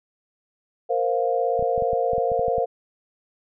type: chord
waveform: sine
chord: Bb suspended second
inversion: none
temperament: equal with one note detuned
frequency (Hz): 466.2 / 523.3 / 701.7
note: Bb4 / C5 / F5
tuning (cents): 0 / 0 / +8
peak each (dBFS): -24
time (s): 0.89-2.66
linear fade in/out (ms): 20
type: clicks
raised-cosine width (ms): 5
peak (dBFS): -23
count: 11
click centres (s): 1.594 / 1.626 / 1.779 / 1.823 / 1.932 / 2.133 / 2.181 / 2.318 / 2.394 / 2.482 / 2.582
effects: none